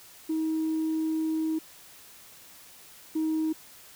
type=tone pair in turn; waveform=sine; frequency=317.3 / 315.5 Hz; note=D#4 / D#4; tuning=+34 / +24 cents; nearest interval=unison; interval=10 cents; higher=first; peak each=-24 / -23 dBFS; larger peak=second; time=0.29-1.59 / 3.15-3.53 s; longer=first; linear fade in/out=10 ms; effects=tanh soft clip ceiling -22 dBFS + white hiss -51 dBFS RMS until 3.95 s